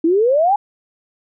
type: exponential sweep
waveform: sine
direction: up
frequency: 314 to 851 Hz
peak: -11 dBFS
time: 0.04-0.56 s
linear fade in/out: 5 ms
effects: none